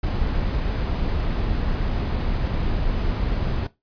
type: noise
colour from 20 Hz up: brown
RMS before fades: -23 dBFS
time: 0.03-3.67 s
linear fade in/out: 5 ms
effects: noise-tail reverb RT60 0.2 s tail -17 dB re dry + resampled to 11025 Hz